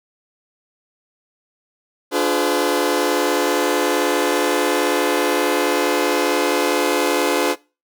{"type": "chord", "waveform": "sawtooth", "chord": "D diminished seventh", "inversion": "none", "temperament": "just", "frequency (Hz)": [293.7, 352.4, 422.9, 507.5], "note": ["D4", "F4", "Ab4", "Cb5"], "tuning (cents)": [0, 16, 31, 47], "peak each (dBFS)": -18, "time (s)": [2.11, 7.56], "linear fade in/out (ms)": 50, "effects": ["noise-tail reverb RT60 0.3 s tail -21 dB re dry"]}